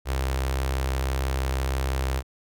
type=tone with notch filter; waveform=sawtooth; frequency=66.1 Hz; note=C2; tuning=18 cents sharp; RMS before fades=-26 dBFS; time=0.05-2.23 s; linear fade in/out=50 ms; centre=200 Hz; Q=0.81; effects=none